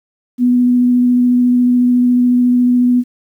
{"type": "tone with vibrato", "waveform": "sine", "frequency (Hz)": 246.5, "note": "B3", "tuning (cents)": -3, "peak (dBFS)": -8, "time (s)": [0.38, 3.04], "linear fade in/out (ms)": 50, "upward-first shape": "square", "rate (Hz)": 14, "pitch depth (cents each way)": 8, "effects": ["8-bit"]}